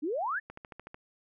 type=exponential sweep; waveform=sine; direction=up; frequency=276.2 to 1843 Hz; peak=-29 dBFS; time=0.02-0.4 s; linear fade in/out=20 ms
type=click train; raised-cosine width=0.5 ms; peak=-29 dBFS; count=7; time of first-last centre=0.5-0.944 s; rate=13.5 Hz
effects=none